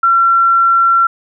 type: tone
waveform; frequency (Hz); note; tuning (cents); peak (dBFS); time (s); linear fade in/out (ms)
sine; 1360; F6; -46; -7; 0.03-1.07; 5
effects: none